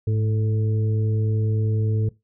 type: harmonic tone with a mistuned harmonic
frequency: 110 Hz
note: A2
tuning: in tune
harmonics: 1 / 2 / 3 / 4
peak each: -19 / -35 / -37 / -31 dBFS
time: 0.07-2.09 s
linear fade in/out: 5 ms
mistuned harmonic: 1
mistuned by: -52 cents
effects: noise-tail reverb RT60 0.2 s tail -19 dB re dry